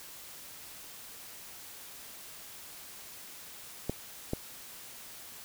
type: clicks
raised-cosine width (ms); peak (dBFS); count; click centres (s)
2; -17; 2; 3.896 / 4.334
effects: white hiss -48 dBFS RMS until 5.44 s